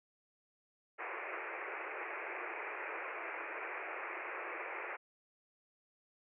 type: band-pass noise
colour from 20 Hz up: white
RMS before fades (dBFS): -43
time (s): 0.98-4.97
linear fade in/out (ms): 20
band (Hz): 330 to 2500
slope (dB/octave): 96
effects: none